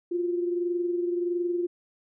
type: tone pair together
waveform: sine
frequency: 349.2 / 370.7 Hz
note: F4 / F#4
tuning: 0 / +3 cents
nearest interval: minor second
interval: 103 cents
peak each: -25 / -35 dBFS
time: 0.11-1.67 s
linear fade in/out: 10 ms
effects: none